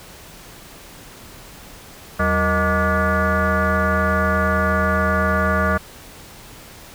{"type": "tone with frequency modulation", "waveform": "sine", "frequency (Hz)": 624, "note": "D#5", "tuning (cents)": 5, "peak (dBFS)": -15, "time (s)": [2.19, 5.78], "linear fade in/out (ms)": 10, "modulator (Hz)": 272, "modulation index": 3.6, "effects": ["pink hiss -41 dBFS RMS until 6.94 s"]}